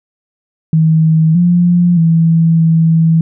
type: tone with pitch steps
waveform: sine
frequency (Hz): 159.5 / 175.2 / 164.3 / 162.9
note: D#3 / F3 / E3 / E3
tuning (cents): +43 / +6 / -5 / -20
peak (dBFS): -6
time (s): 0.73-3.21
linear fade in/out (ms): 2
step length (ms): 620
effects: none